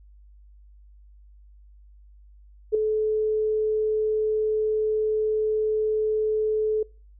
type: tone with ADSR envelope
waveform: sine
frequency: 431.7 Hz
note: A4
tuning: 33 cents flat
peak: -14 dBFS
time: 2.72-6.83 s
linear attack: 28 ms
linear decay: 4 ms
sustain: -7 dB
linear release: 5 ms
effects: noise-tail reverb RT60 0.4 s tail -25 dB re dry + added 50 Hz sine -48 dBFS peak until 7.19 s